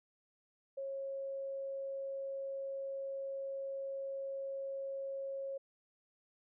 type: tone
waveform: sine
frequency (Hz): 545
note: C#5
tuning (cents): -29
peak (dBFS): -38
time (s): 0.77-5.58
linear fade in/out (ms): 10
effects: none